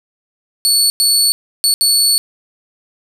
25% pulse tone bursts at uneven times, 4435 Hz, C#8, in tune, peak -5 dBFS, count 4, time 0.65-0.9 / 1-1.32 / 1.64-1.74 / 1.81-2.18 s, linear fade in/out 0 ms, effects none

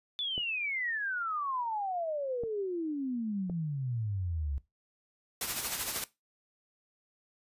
sine exponential sweep, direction down, 3520 to 67 Hz, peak -31 dBFS, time 0.19-4.58 s, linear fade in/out 0 ms
clicks, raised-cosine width 2 ms, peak -27 dBFS, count 3, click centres 0.379 / 2.436 / 3.498 s
white noise with tremolo, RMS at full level -32 dBFS, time 5.41-6.04 s, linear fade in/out 2 ms, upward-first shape sine, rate 13 Hz, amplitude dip 50%
effects noise-tail reverb RT60 0.2 s tail -18 dB re dry + resampled to 32000 Hz

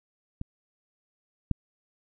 clicks, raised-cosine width 5 ms, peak -21 / -12 dBFS, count 2, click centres 0.414 / 1.513 s, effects none

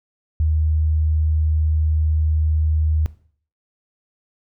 sine tone, 77.78 Hz, D#2, in tune, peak -15 dBFS, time 0.4-3.06 s, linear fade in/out 0 ms, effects noise-tail reverb RT60 0.5 s tail -17 dB re dry

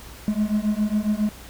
triangle beating tone pair, 207.7 / 215 Hz, G#3 / A3, 0 / -40 cents, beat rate 7.3 Hz, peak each -21 dBFS, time 0.28-1.29 s, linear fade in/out 0 ms, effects added 60 Hz sine -44 dBFS peak until 1.49 s + pink hiss -43 dBFS RMS until 1.49 s

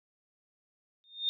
sine tone with exponential growth, 3653 Hz, A#7, 36 cents flat, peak -24 dBFS, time 1.04-1.29 s, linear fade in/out 0 ms, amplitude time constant 53 ms, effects none

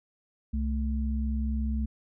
sine tone pair together, 65.41 / 220 Hz, C2 / A3, 0 / 0 cents, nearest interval octave + major sixth, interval 2100 cents, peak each -27 / -32 dBFS, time 0.53-1.86 s, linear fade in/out 10 ms, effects none

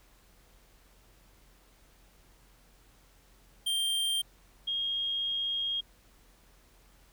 square / sine tone pair in turn, 3174 / 3252 Hz, G7 / G#7, +21 / -37 cents, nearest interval unison, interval 42 cents, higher second, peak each -28 / -29 dBFS, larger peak first, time 3.66-4.22 / 4.67-5.81 s, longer second, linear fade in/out 10 ms, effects added 44 Hz sine -61 dBFS peak until 7.12 s + pink hiss -63 dBFS RMS until 7.12 s

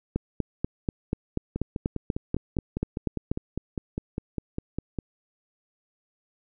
two click trains, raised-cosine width 3 ms, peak -16 / -12 dBFS, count 18 / 14, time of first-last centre 1.56-4.987 / 0.16-3.315 s, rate 4.96 / 4.12 Hz, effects none

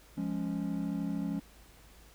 triangle chord, Db major, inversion first, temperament equal, 174.61 / 207.7 / 277.2 Hz, F3 / Ab3 / Db4, 0 / 0 / 0 cents, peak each -34 dBFS, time 0.17-1.4 s, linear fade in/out 10 ms, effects added 53 Hz sine -57 dBFS peak until 2.14 s + pink hiss -59 dBFS RMS until 2.14 s

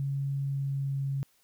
sine tone with pitch glide, 138.59 to 137.39 Hz, C#3 to C#3, 0 to -15 cents, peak -28 dBFS, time 0-1.23 s, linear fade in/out 0 ms, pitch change -15 cents, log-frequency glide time 0.35-1.08 s, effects white hiss -67 dBFS RMS until 1.43 s

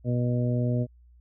harmonic tone, 122.3 Hz, B2, 16 cents flat, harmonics 1 / 2 / 3 / 4 / 5, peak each -24 / -29 / -37 / -36 / -35 dBFS, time 0.04-0.87 s, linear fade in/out 50 ms, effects added 60 Hz sine -52 dBFS peak until 1.2 s

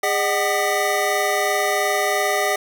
square tone cluster, 410.3 / 607 / 752 / 1208 / 1976 Hz, G#4 / D#5 / F#5 / D6 / B6, -21 / -43 / +28 / +48 / 0 cents, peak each -26 / -25 / -24 / -29 / -25 dBFS, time 0.03-2.56 s, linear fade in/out 5 ms, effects none

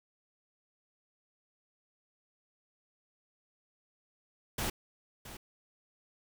pink noise with echo, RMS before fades -34 dBFS, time 4.58-4.7 s, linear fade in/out 5 ms, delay 670 ms, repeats 1, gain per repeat -13 dB, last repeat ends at 5.37 s, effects none

